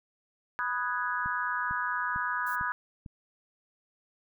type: chord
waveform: sine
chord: G# minor seventh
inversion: first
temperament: equal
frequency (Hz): 987.8 / 1244.5 / 1480 / 1661.2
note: B5 / D#6 / F#6 / G#6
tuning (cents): 0 / 0 / 0 / 0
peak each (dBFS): -34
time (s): 0.59-2.72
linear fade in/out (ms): 0
type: click train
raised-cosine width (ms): 5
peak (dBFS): -30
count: 5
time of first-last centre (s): 1.26-3.062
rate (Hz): 2.22
type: noise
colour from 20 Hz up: violet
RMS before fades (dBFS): -46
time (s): 2.46-2.56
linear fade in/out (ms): 10
effects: none